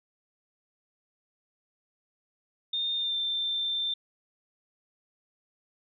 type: tone with pitch glide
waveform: sine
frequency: 3640 to 3571 Hz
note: A#7 to A7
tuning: -42 to +25 cents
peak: -27 dBFS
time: 2.73-3.94 s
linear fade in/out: 5 ms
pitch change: -33 cents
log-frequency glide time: 2.95-3.16 s
effects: none